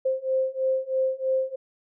sine beating tone pair, 523.3 / 526.4 Hz, C5 / C5, 0 / +10 cents, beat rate 3.1 Hz, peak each -26 / -25 dBFS, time 0.05-1.56 s, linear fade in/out 10 ms, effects none

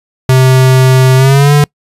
square tone with pitch glide, 130.1 to 146.03 Hz, C3 to D3, -9 to -9 cents, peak -4 dBFS, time 0.29-1.64 s, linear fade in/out 2 ms, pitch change +200 cents, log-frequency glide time 1.16-1.53 s, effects noise-tail reverb RT60 0.1 s tail -26 dB re dry + resampled to 32000 Hz

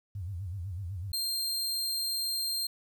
sine tone with vibrato, 92.5 Hz, F#2, in tune, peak -34 dBFS, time 0.15-1.12 s, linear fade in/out 5 ms, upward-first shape sine, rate 8 Hz, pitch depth 180 cents each way
sawtooth tone, 4186 Hz, C8, in tune, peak -27 dBFS, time 1.13-2.67 s, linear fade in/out 5 ms
effects 11-bit

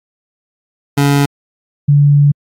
25% pulse / sine tone pair in turn, 141.8 / 144.11 Hz, C#3 / D3, +40 / -32 cents, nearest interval unison, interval 28 cents, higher second, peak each -5 dBFS, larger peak neither, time 0.97-1.26 / 1.88-2.32 s, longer second, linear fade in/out 10 ms, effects AAC 64 kbps

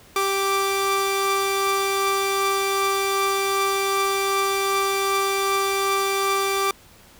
sawtooth tone pair together, 392 / 1173.4 Hz, G4 / D6, 0 / -2 cents, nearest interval octave + perfect fifth, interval 1898 cents, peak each -19 dBFS, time 0.16-6.71 s, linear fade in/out 2 ms, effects pink hiss -50 dBFS RMS until 7.19 s

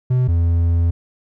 triangle tone pair in turn, 126.5 / 84.63 Hz, B2 / E2, +42 / +46 cents, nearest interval perfect fifth, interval 696 cents, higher first, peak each -11 dBFS, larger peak neither, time 0.1-0.28 / 0.28-0.91 s, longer second, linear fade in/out 10 ms, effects none

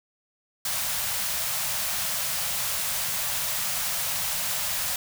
white band-stop noise, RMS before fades -28 dBFS, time 0.65-4.96 s, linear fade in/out 2 ms, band 200 to 530 Hz, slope 48 dB/octave, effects none

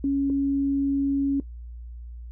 sine tone pair in turn, 277.2 / 277.2 Hz, C#4 / C#4, 0 / 0 cents, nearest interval unison, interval 0 cents, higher neither, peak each -20 dBFS, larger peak neither, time 0.04-0.3 / 0.3-1.4 s, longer second, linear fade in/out 2 ms, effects noise-tail reverb RT60 0.1 s tail -17 dB re dry + added 59 Hz sine -36 dBFS peak until 2.31 s

